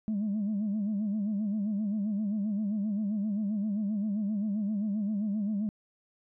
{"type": "tone with vibrato", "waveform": "sine", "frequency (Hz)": 207.7, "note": "G#3", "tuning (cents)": 0, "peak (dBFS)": -26, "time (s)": [0.08, 5.69], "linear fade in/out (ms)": 0, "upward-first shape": "sine", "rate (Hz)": 7.6, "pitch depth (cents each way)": 97, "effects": ["tanh soft clip ceiling -25 dBFS"]}